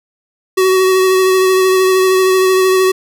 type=tone with vibrato; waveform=square; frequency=375.5 Hz; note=F#4; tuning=26 cents sharp; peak=-9 dBFS; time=0.57-2.92 s; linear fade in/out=10 ms; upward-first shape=sine; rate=13 Hz; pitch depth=16 cents each way; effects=none